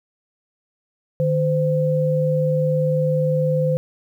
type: tone pair together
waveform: sine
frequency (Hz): 152.9 / 514.3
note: D#3 / C5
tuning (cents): -30 / -30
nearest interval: octave + major sixth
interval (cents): 2100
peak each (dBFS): -19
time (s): 1.2-3.77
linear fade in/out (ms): 0
effects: 9-bit